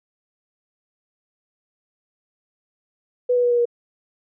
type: tone with pitch steps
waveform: sine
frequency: 494 / 489.5 / 485 / 480.5 / 476.1 Hz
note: B4 / B4 / B4 / B4 / A#4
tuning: 0 / -15 / -31 / -48 / +37 cents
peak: -15 dBFS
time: 3.29-3.655 s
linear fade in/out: 10 ms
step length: 73 ms
effects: none